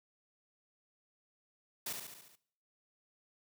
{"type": "noise with echo", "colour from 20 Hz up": "white", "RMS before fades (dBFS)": -39, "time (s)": [1.86, 1.93], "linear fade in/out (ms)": 5, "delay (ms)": 71, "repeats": 6, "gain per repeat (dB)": -4, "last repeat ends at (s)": 2.356, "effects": ["noise-tail reverb RT60 0.6 s tail -19 dB re dry", "high-pass 100 Hz 12 dB/octave"]}